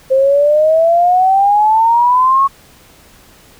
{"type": "exponential sweep", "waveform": "sine", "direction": "up", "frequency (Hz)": [523.3, 1108.7], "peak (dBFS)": -7, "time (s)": [0.1, 2.48], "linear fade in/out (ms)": 20, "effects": ["pink hiss -44 dBFS RMS until 3.59 s"]}